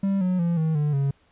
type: tone with pitch steps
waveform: triangle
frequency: 196 / 182.87 / 170.63 / 159.2 / 148.54 / 138.59 Hz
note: G3 / F#3 / F3 / D#3 / D3 / C#3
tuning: 0 / -20 / -40 / +40 / +20 / 0 cents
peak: -18 dBFS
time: 0.03-1.11 s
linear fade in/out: 5 ms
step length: 180 ms
effects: pink hiss -62 dBFS RMS until 1.31 s + resampled to 8000 Hz